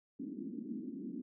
white band-pass noise, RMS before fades -43 dBFS, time 0.19-1.22 s, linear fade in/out 10 ms, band 200 to 310 Hz, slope 48 dB/octave, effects none

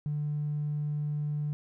triangle tone with tanh clipping, 148.4 Hz, D3, 18 cents sharp, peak -28 dBFS, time 0.06-1.53 s, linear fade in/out 0 ms, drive 1 dB, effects none

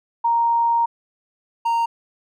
sine / triangle tone pair in turn, 932.3 / 926.9 Hz, A#5 / A#5, 0 / -10 cents, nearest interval unison, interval 10 cents, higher first, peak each -15 / -15 dBFS, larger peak neither, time 0.24-0.86 / 1.65-1.86 s, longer first, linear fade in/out 10 ms, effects none

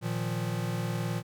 square chord, Bb suspended fourth, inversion none, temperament equal, 116.54 / 155.56 / 174.61 Hz, Bb2 / Eb3 / F3, 0 / 0 / 0 cents, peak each -33 / -37 / -35 dBFS, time 0.01-1.23 s, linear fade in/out 50 ms, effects none

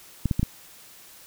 clicks, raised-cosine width 5 ms, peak -10 dBFS, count 4, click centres 0.257 / 0.312 / 0.395 / 0.43 s, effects white hiss -49 dBFS RMS until 1.26 s

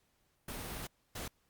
pink noise bursts at uneven times, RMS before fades -42 dBFS, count 2, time 0.48-0.87 / 1.15-1.28 s, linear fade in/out 5 ms, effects pink hiss -75 dBFS RMS until 1.49 s + Opus 48 kbps

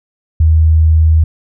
sine tone, 79.5 Hz, D#2, 38 cents sharp, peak -5 dBFS, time 0.4-1.24 s, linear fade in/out 5 ms, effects none

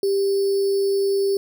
sine tone with sample-and-hold, 394.6 Hz, G4, 11 cents sharp, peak -17 dBFS, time 0.03-1.37 s, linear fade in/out 2 ms, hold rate 4900 Hz, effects none

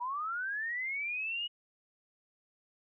sine linear sweep, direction up, 941 to 2919 Hz, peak -33 dBFS, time 0-1.48 s, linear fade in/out 20 ms, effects none

